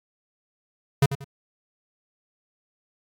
square tone with echo, 138.59 Hz, C#3, in tune, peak -15 dBFS, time 1.02-1.06 s, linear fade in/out 5 ms, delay 92 ms, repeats 2, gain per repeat -11 dB, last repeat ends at 1.244 s, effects AAC 48 kbps

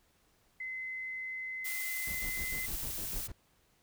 sine tone, 2048 Hz, C7, 38 cents flat, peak -37 dBFS, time 0.6-2.66 s, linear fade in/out 5 ms
blue noise, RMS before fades -39 dBFS, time 1.64-3.28 s, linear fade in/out 20 ms
brown noise with tremolo, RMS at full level -42 dBFS, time 2.07-3.32 s, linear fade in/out 5 ms, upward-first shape square, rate 6.6 Hz, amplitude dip 70%
effects pink hiss -70 dBFS RMS until 3.82 s

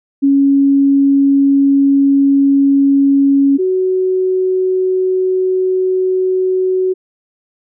sine tone pair in turn, 277.2 / 372.6 Hz, C#4 / F#4, 0 / +12 cents, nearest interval perfect fourth, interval 512 cents, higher second, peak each -7 / -11 dBFS, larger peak first, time 0.22-3.58 / 3.58-6.94 s, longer neither, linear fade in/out 20 ms, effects none

